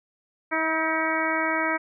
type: harmonic tone with a mistuned harmonic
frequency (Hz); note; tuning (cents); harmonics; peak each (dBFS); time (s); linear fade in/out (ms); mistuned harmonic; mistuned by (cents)
320.2; D#4; +50; 1 / 2 / 3 / 4 / 5 / 6 / 7; -30 / -30 / -30 / -30 / -30 / -30 / -30; 0.51-1.78; 20; 5; -24
effects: none